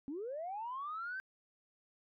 sine linear sweep, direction up, 260.1 to 1574 Hz, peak -38 dBFS, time 0.08-1.2 s, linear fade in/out 0 ms, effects tanh soft clip ceiling -34 dBFS

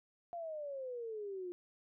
sine exponential sweep, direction down, 700 to 349.2 Hz, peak -40 dBFS, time 0.33-1.52 s, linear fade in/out 0 ms, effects none

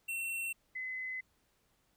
square / sine tone pair in turn, 2712 / 2032 Hz, E7 / B6, +49 / +49 cents, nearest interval perfect fourth, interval 500 cents, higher first, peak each -36 / -37 dBFS, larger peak first, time 0.08-0.53 / 0.75-1.21 s, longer second, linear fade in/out 10 ms, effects pink hiss -74 dBFS RMS until 1.96 s

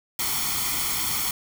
white noise with comb filter, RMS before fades -26 dBFS, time 0.19-1.31 s, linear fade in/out 2 ms, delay 0.91 ms, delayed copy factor +0.7, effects none

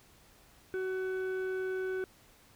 sine tone pair together, 375 / 1500 Hz, F#4 / F#6, +23 / +23 cents, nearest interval 2 octaves, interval 2400 cents, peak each -30 / -38 dBFS, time 0.74-2.04 s, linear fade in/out 0 ms, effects tanh soft clip ceiling -30 dBFS + pink hiss -61 dBFS RMS until 2.55 s

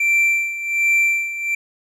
triangle tone with tremolo, 2349 Hz, D7, in tune, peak -11 dBFS, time 0-1.55 s, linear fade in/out 5 ms, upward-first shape sine, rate 1.3 Hz, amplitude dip 75%, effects resampled to 32000 Hz

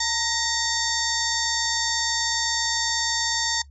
harmonic tone with a mistuned harmonic, 909 Hz, A#5, 44 cents flat, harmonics 1 / 2 / 4 / 5 / 6 / 7 / 8, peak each -30 / -30 / -30 / -30 / -30 / -30 / -30 dBFS, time 0-3.62 s, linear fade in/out 5 ms, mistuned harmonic 2, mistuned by +58 cents, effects noise-tail reverb RT60 0.1 s tail -18 dB re dry + added 70 Hz sine -45 dBFS peak until 3.7 s

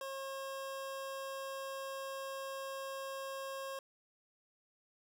25% pulse tone, 540 Hz, C#5, 45 cents flat, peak -37 dBFS, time 0.01-3.79 s, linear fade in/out 2 ms, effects none

